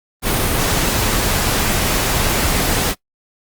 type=noise; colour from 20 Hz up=pink; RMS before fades=-17 dBFS; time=0.22-2.95 s; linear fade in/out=50 ms; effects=noise-tail reverb RT60 0.1 s tail -22 dB re dry + Opus 32 kbps